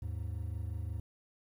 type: tone pair together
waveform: triangle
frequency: 78.19 / 103.83 Hz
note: D#2 / G#2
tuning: +9 / 0 cents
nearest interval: perfect fourth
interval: 491 cents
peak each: -36 / -37 dBFS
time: 0.02-1 s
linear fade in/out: 5 ms
effects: 11-bit